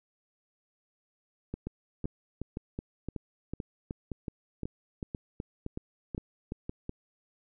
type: two click trains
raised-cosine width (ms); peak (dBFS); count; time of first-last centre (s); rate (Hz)
3; -22 / -22; 11 / 15; 1.54-6.695 / 1.67-6.894; 1.94 / 2.68
effects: none